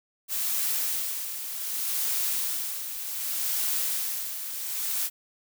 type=noise with tremolo; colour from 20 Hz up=blue; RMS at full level=-27 dBFS; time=0.28-5.1 s; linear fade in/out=50 ms; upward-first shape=sine; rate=0.66 Hz; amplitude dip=60%; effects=none

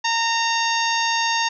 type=harmonic tone with a mistuned harmonic; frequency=919 Hz; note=A#5; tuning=25 cents flat; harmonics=1 / 2 / 3 / 4 / 5 / 6 / 7; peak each=-22 / -25 / -27 / -28 / -29 / -30 / -30 dBFS; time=0.04-1.49 s; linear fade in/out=10 ms; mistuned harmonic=5; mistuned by=+18 cents; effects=none

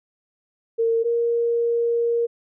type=tone pair in turn; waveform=sine; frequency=457.5 / 468.7 Hz; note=A#4 / A#4; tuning=-32 / +9 cents; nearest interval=unison; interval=41 cents; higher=second; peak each=-17 / -18 dBFS; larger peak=first; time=0.78-1.04 / 1.04-2.27 s; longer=second; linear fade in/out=20 ms; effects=none

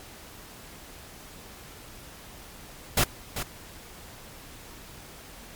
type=noise with echo; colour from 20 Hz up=pink; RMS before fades=-21 dBFS; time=2.97-3.04 s; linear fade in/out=5 ms; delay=390 ms; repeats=1; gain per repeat=-10 dB; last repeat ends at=3.43 s; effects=pink hiss -46 dBFS RMS until 5.55 s + MP3 96 kbps

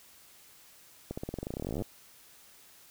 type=accelerating click train; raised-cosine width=2 ms; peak=-22 dBFS; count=26; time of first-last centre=1.11-1.821 s; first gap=65 ms; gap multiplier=0.92; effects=white hiss -57 dBFS RMS until 2.9 s

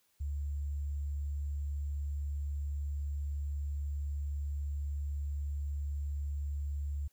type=tone with sample-and-hold; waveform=sine; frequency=71.9 Hz; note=D2; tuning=36 cents flat; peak=-33 dBFS; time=0.2-7.08 s; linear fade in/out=10 ms; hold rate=7350 Hz; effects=white hiss -73 dBFS RMS until 7.12 s

